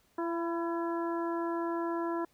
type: harmonic tone with a mistuned harmonic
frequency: 337.5 Hz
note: E4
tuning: 41 cents sharp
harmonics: 1 / 2 / 3 / 4 / 5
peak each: -32 / -39 / -37 / -44 / -47 dBFS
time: 0.18-2.25 s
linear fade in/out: 5 ms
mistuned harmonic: 3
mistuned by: -24 cents
effects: pink hiss -69 dBFS RMS until 2.33 s